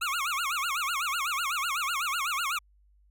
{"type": "tone with vibrato", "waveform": "25% pulse", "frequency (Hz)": 1244.5, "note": "D#6", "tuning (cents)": 0, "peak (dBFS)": -24, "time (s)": [0.01, 2.59], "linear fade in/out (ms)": 10, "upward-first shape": "sine", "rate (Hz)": 8, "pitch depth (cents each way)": 260, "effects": ["added 50 Hz sine -59 dBFS peak until 3.1 s"]}